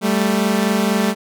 sawtooth tone pair together, 196 / 220.2 Hz, G3 / A3, 0 / +2 cents, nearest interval major second, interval 202 cents, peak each -14 dBFS, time 0.01-1.15 s, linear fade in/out 50 ms, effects none

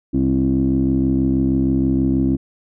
15% pulse tone with low-pass filter, 66.3 Hz, C2, 23 cents sharp, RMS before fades -17 dBFS, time 0.13-2.37 s, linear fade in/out 20 ms, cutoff 300 Hz, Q 9.2, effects none

